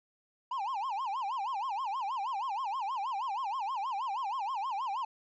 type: tone with vibrato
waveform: triangle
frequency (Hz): 917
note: A#5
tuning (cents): -29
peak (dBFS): -30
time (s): 0.51-5.05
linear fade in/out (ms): 5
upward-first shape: sine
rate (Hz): 6.3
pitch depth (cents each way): 290
effects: resampled to 16000 Hz + 12-bit